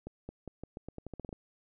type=accelerating click train; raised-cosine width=2 ms; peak=-28 dBFS; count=13; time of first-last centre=0.07-1.328 s; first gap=220 ms; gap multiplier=0.85; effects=none